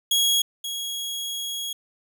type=tone pair in turn; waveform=sawtooth; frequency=3314 / 3314 Hz; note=G#7 / G#7; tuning=-4 / -4 cents; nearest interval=unison; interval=0 cents; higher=neither; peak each=-15 / -25 dBFS; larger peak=first; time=0.11-0.42 / 0.64-1.73 s; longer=second; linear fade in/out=5 ms; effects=none